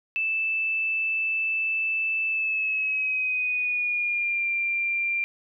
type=tone with pitch glide; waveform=sine; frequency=2637 to 2377 Hz; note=E7 to D7; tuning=0 to +20 cents; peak=-23 dBFS; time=0.16-5.24 s; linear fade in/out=0 ms; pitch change=-180 cents; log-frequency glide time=2.28-4.47 s; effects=none